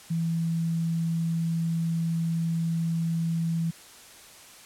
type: tone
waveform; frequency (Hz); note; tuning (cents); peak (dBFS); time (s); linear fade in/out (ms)
sine; 165.5; E3; +7; -24; 0.1-3.71; 10
effects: white hiss -49 dBFS RMS until 4.65 s + low-pass 11000 Hz 12 dB/octave